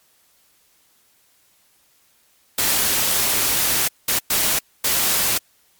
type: noise bursts at uneven times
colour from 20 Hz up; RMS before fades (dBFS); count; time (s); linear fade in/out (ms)
white; -19; 4; 2.58-3.88 / 4.08-4.19 / 4.3-4.59 / 4.84-5.38; 5
effects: white hiss -59 dBFS RMS until 5.79 s + MP3 96 kbps